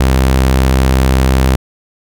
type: tone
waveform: sawtooth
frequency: 65.41 Hz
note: C2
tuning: in tune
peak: -4 dBFS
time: 0-1.56 s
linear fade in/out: 5 ms
effects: none